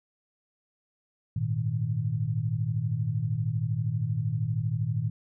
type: chord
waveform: sine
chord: Ab suspended second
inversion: none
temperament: equal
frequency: 103.83 / 116.54 / 155.56 Hz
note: Ab2 / Bb2 / Eb3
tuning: 0 / 0 / 0 cents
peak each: -32 / -28 / -31 dBFS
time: 1.36-5.1 s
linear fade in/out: 5 ms
effects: none